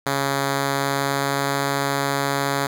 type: tone with pitch glide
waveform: 5% pulse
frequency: 138.59 to 139.55 Hz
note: C#3 to C#3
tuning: 0 to +12 cents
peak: -9 dBFS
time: 0.06-2.67 s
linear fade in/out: 5 ms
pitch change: +12 cents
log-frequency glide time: 0.54-1.52 s
effects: none